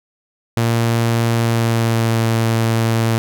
sawtooth tone with pitch glide, 116 to 113.81 Hz, A#2 to A#2, -8 to -41 cents, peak -10 dBFS, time 0.57-3.18 s, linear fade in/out 0 ms, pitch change -33 cents, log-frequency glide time 1.36-2.21 s, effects none

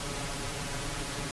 pink noise with comb filter, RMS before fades -35 dBFS, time 0-1.31 s, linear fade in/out 2 ms, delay 7.1 ms, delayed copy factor +0.9, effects resampled to 24000 Hz

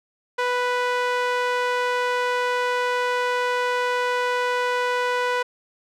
sawtooth tone with band-pass filter, 493.9 Hz, B4, in tune, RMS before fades -23 dBFS, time 0.38-5.43 s, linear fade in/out 10 ms, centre 1300 Hz, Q 0.78, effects none

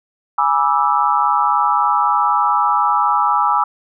sine chord, E dominant seventh, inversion first, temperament equal with one note detuned, 830.6 / 974.2 / 1174.7 / 1318.5 Hz, G#5 / B5 / D6 / E6, 0 / -24 / 0 / 0 cents, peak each -18 dBFS, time 0.38-3.64 s, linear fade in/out 5 ms, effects none

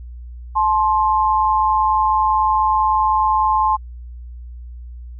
sine tone pair together, 864 / 1054.1 Hz, A5 / C6, -32 / +13 cents, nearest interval minor third, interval 345 cents, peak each -16 dBFS, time 0.55-3.77 s, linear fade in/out 20 ms, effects added 60 Hz sine -31 dBFS peak until 5.19 s

